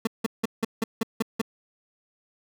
30% pulse tone bursts, 224.4 Hz, A3, 34 cents sharp, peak -19 dBFS, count 8, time 0.05-1.416 s, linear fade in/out 5 ms, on 22 ms, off 170 ms, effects none

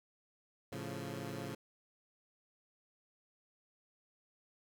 15% pulse chord, A augmented, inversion none, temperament equal, 110 / 138.59 / 174.61 Hz, A2 / C#3 / E#3, 0 / 0 / 0 cents, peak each -39 / -38 / -40 dBFS, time 0.72-1.55 s, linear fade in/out 5 ms, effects none

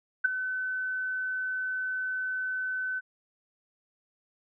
sine tone with ADSR envelope, 1515 Hz, F#6, 40 cents sharp, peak -17 dBFS, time 0.24-3.01 s, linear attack 12 ms, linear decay 12 ms, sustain -12 dB, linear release 31 ms, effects none

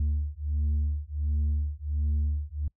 sine beating tone pair, 73.42 / 74.82 Hz, D2 / D2, 0 / +33 cents, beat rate 1.4 Hz, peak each -26 dBFS, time 0-2.68 s, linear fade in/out 5 ms, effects noise-tail reverb RT60 0.1 s tail -26 dB re dry + tanh soft clip ceiling -22 dBFS

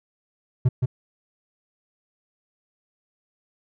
triangle tone with echo, 126 Hz, B2, 35 cents sharp, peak -12 dBFS, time 0.65-0.69 s, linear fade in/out 10 ms, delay 170 ms, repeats 1, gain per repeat -4 dB, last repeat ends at 0.86 s, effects none

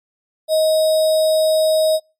sine tone with sample-and-hold, 630 Hz, D#5, 21 cents sharp, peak -12 dBFS, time 0.48-2 s, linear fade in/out 50 ms, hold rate 4410 Hz, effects noise-tail reverb RT60 0.3 s tail -26 dB re dry + MP3 64 kbps

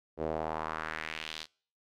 sawtooth tone with band-pass filter sweep, 79 Hz, D#2, 27 cents sharp, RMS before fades -37 dBFS, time 0.17-1.47 s, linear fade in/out 50 ms, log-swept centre 460 to 4300 Hz, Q 2.2, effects noise-tail reverb RT60 0.5 s tail -26 dB re dry

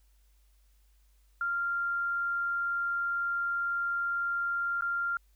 sine tone with dropouts, 1391 Hz, F6, 7 cents flat, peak -28 dBFS, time 1.41-5.17 s, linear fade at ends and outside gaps 2 ms, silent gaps 4.81-4.821 s, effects added 50 Hz sine -61 dBFS peak until 5.35 s + white hiss -73 dBFS RMS until 5.35 s

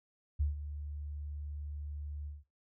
sine tone with ADSR envelope, 73.42 Hz, D2, in tune, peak -27 dBFS, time 0.39-2.44 s, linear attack 17 ms, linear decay 140 ms, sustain -12 dB, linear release 180 ms, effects noise-tail reverb RT60 0.2 s tail -17 dB re dry

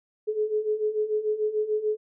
sine beating tone pair, 422.8 / 429.6 Hz, G#4 / A4, +31 / -41 cents, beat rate 6.8 Hz, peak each -29 / -25 dBFS, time 0.27-1.97 s, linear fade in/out 20 ms, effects none

